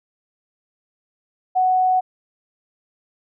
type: tone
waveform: sine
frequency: 742 Hz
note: F#5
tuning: 5 cents sharp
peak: -14 dBFS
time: 1.55-2.01 s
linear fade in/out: 20 ms
effects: none